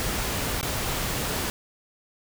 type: noise with dropouts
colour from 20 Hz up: pink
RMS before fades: -28 dBFS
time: 0-1.5 s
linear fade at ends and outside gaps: 0 ms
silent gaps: 0.612-0.629 s
effects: none